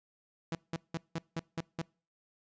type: tone bursts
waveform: sawtooth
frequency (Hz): 164.81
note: E3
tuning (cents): 0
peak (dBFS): -29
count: 7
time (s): 0.52-1.817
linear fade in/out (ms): 2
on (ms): 31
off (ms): 180
effects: noise-tail reverb RT60 0.4 s tail -26 dB re dry + resampled to 16000 Hz